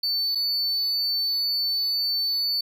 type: tone with dropouts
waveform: triangle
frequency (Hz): 4501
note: C#8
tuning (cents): +26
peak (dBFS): -21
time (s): 0.03-2.61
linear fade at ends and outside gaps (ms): 5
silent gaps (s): 0.35-0.354
effects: none